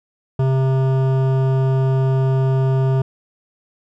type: tone with hard clipping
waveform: sine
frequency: 132.5 Hz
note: C3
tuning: 22 cents sharp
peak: -16 dBFS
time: 0.39-3.02 s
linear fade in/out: 5 ms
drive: 14 dB
effects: none